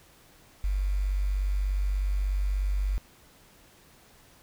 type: tone with quantisation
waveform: sine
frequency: 48.33 Hz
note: G1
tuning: 24 cents flat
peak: -24 dBFS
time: 0.64-2.98 s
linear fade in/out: 0 ms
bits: 8
effects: pink hiss -57 dBFS RMS until 4.42 s